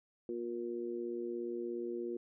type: tone with amplitude modulation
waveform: sine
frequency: 355.7 Hz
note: F4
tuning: 32 cents sharp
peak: -32 dBFS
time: 0.29-2.17 s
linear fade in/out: 2 ms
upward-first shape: sine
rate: 117 Hz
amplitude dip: 95%
effects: none